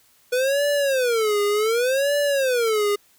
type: tone with vibrato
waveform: square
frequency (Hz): 487.1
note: B4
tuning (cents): -24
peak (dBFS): -19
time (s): 0.32-2.96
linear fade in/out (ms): 10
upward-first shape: sine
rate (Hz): 0.67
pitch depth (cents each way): 300
effects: white hiss -58 dBFS RMS until 3.18 s